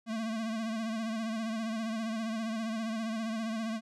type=tone with vibrato; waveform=square; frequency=223 Hz; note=A3; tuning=23 cents sharp; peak=-33 dBFS; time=0.06-3.81 s; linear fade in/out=50 ms; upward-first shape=sine; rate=15 Hz; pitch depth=52 cents each way; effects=low-pass 7000 Hz 12 dB/octave